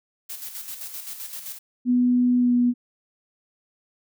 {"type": "noise with tremolo", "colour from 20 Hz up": "blue", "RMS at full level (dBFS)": -34, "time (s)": [0.29, 1.59], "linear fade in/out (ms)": 10, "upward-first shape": "square", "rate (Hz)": 7.7, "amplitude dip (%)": 50}
{"type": "tone with pitch glide", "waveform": "sine", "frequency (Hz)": [246.9, 243.8], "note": ["B3", "B3"], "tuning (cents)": [0, -22], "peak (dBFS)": -16, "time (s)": [1.85, 2.74], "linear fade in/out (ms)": 50, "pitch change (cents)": -22, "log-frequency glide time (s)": [2.38, 2.53]}
{"effects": []}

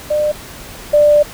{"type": "tone pair in turn", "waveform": "sine", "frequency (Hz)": [600, 591.7], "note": ["D5", "D5"], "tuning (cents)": [37, 13], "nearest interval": "unison", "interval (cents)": 24, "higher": "first", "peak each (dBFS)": [-12, -6], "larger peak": "second", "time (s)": [[0.1, 0.32], [0.93, 1.23]], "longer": "second", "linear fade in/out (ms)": 10, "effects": ["pink hiss -33 dBFS RMS until 1.33 s"]}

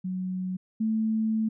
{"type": "tone pair in turn", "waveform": "sine", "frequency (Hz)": [185, 220], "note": ["F#3", "A3"], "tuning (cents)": [0, 0], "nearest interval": "minor third", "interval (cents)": 300, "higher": "second", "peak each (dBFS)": [-28, -23], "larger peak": "second", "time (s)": [[0.04, 0.57], [0.8, 1.49]], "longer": "second", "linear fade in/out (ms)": 10, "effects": []}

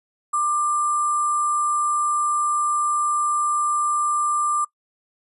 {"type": "tone with sample-and-hold", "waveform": "sine", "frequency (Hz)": 1187, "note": "D6", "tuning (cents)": 18, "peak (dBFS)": -18, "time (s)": [0.33, 4.65], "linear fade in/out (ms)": 10, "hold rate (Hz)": 8820, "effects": ["noise-tail reverb RT60 0.1 s tail -23 dB re dry", "resampled to 32000 Hz"]}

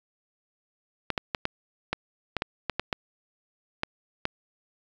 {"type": "clicks", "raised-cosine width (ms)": 0.3, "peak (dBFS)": -10, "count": 12, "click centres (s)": [1.103, 1.178, 1.348, 1.454, 1.93, 2.367, 2.421, 2.697, 2.796, 2.928, 3.834, 4.254], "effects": ["resampled to 16000 Hz", "7-bit"]}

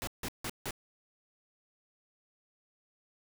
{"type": "noise bursts", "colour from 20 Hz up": "pink", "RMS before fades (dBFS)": -37, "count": 4, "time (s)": [0.02, 0.708], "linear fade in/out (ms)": 0, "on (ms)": 52, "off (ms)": 160, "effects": []}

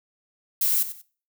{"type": "noise with echo", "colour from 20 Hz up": "violet", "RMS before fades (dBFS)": -22, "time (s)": [0.61, 0.83], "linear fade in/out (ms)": 5, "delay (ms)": 94, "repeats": 2, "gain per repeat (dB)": -12, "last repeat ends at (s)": 1.018, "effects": ["noise-tail reverb RT60 0.4 s tail -19 dB re dry"]}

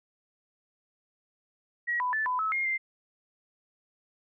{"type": "tone with pitch steps", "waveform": "sine", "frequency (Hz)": [1910, 996, 1752, 1003, 1296, 2133, 2092], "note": ["A#6", "B5", "A6", "B5", "E6", "C7", "C7"], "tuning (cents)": [42, 14, -8, 26, -30, 33, -1], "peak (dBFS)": -26, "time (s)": [1.87, 2.78], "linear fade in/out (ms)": 20, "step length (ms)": 130, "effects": []}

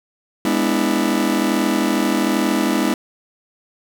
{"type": "chord", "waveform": "40% pulse", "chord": "E dominant seventh", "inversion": "first", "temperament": "just", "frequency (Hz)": [206, 247.2, 296.7, 329.6], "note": ["G#3", "B3", "D4", "E4"], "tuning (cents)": [-14, 2, 18, 0], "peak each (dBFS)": -21, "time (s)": [0.45, 2.94], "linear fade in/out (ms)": 2, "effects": []}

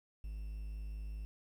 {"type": "tone with quantisation", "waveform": "triangle", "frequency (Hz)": 52.4, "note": "G#1", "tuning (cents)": 16, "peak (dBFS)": -38, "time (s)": [0.24, 1.25], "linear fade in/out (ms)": 0, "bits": 11, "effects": []}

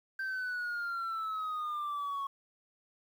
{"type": "exponential sweep", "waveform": "sine", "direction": "down", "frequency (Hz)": [1568, 1100], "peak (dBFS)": -31, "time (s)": [0.19, 2.27], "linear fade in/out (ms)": 5, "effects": ["tanh soft clip ceiling -32 dBFS", "10-bit"]}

